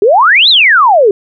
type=exponential two-way sweep; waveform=sine; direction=up then down; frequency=380 to 4186 to 380 Hz; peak=-3 dBFS; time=0.02-1.11 s; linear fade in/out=2 ms; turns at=0.49 s; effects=none